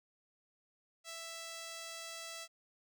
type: tone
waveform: 5% pulse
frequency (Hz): 661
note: E5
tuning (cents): +5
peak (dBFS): -33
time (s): 1.04-2.48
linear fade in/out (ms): 50
effects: none